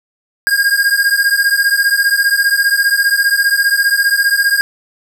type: beating tone pair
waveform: square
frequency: 1614 / 1629 Hz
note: G#6 / G#6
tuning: -50 / -34 cents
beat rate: 15 Hz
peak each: -14 dBFS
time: 0.47-4.61 s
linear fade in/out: 0 ms
effects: none